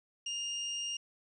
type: tone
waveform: 30% pulse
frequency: 2824 Hz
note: F7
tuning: 19 cents sharp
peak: -32 dBFS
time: 0.26-0.97 s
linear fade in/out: 5 ms
effects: resampled to 22050 Hz + 11-bit